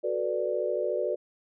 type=chord; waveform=sine; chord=B minor seventh; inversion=second; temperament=equal; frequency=370 / 440 / 493.9 / 587.3 Hz; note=F#4 / A4 / B4 / D5; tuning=0 / 0 / 0 / 0 cents; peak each=-32 / -34 / -31 / -30 dBFS; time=0.03-1.16 s; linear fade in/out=20 ms; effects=none